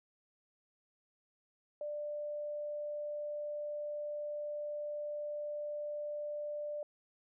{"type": "tone", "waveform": "sine", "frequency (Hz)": 592, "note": "D5", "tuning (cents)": 14, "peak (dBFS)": -37, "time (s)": [1.81, 6.83], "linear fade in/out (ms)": 2, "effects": []}